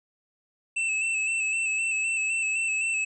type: tone with vibrato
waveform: square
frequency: 2637 Hz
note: E7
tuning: in tune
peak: -25 dBFS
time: 0.76-3.05 s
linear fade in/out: 10 ms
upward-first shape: square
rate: 3.9 Hz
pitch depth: 30 cents each way
effects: resampled to 22050 Hz + 11-bit